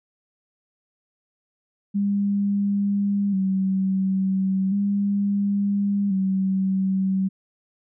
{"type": "tone with vibrato", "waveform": "sine", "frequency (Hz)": 196, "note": "G3", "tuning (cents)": 0, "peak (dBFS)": -19, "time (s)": [1.94, 7.29], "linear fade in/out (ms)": 20, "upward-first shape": "square", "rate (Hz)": 0.36, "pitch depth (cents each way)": 45, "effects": []}